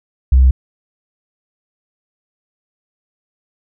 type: tone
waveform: sine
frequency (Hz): 64.8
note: C2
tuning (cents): -16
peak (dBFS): -4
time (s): 0.32-0.51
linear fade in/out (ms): 5
effects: tanh soft clip ceiling -3 dBFS